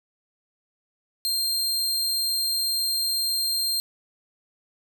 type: tone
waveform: sawtooth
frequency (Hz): 4186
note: C8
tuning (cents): 0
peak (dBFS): -20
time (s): 1.25-3.8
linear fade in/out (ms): 0
effects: none